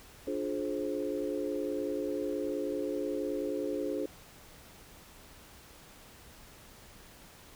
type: chord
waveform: sine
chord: D half-diminished seventh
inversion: none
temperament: just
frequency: 293.7 / 352.4 / 422.9 / 528.6 Hz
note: D4 / F4 / Ab4 / C5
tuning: 0 / +16 / +31 / +18 cents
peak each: -36 / -38 / -36 / -37 dBFS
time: 0.27-4.06 s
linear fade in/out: 5 ms
effects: pink hiss -54 dBFS RMS until 7.55 s